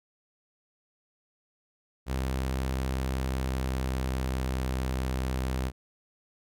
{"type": "tone with pitch glide", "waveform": "sawtooth", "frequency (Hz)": [65.41, 64.58], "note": ["C2", "C2"], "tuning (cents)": [0, -22], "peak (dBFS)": -24, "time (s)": [2.06, 5.72], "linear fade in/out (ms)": 50, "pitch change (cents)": -22, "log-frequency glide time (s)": [3.02, 4.58], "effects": []}